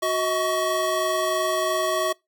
square tone cluster, 367 / 635 / 1124 Hz, F#4 / D#5 / C#6, -14 / +35 / +24 cents, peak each -29 / -25 / -27 dBFS, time 0.02-2.13 s, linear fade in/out 10 ms, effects noise-tail reverb RT60 0.2 s tail -24 dB re dry

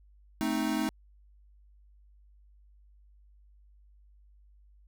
square chord, A diminished, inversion none, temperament equal, 220 / 261.6 / 311.1 Hz, A3 / C4 / Eb4, 0 / 0 / 0 cents, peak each -33 / -34 / -32 dBFS, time 0.41-0.89 s, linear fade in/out 0 ms, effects added 50 Hz sine -56 dBFS peak until 4.87 s

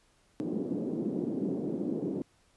white band-pass noise, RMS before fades -33 dBFS, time 0.4-2.22 s, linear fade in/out 0 ms, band 190 to 350 Hz, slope 24 dB/octave, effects pink hiss -67 dBFS RMS until 2.56 s + resampled to 24000 Hz

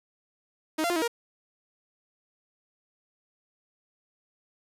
sawtooth tone with pitch steps, 313.7 / 689 / 350.4 / 320.6 / 469.8 Hz, D#4 / F5 / F4 / E4 / A#4, +14 / -24 / +6 / -48 / +13 cents, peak -21 dBFS, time 0.78-1.08 s, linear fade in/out 10 ms, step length 60 ms, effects resampled to 32000 Hz + 8-bit

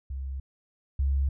sine tone pair in turn, 67 / 68.49 Hz, C2 / C#2, +42 / -20 cents, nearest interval unison, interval 38 cents, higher second, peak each -31 / -22 dBFS, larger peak second, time 0.1-0.4 / 0.99-1.29 s, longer neither, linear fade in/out 5 ms, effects none

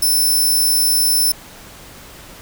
5% pulse tone, 5320 Hz, E8, 15 cents sharp, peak -7 dBFS, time 0.02-1.32 s, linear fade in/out 5 ms, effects pink hiss -39 dBFS RMS until 2.41 s

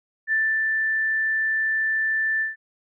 sine tone with ADSR envelope, 1767 Hz, A6, 7 cents sharp, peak -18 dBFS, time 0.27-2.56 s, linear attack 53 ms, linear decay 280 ms, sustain -2 dB, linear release 150 ms, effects none

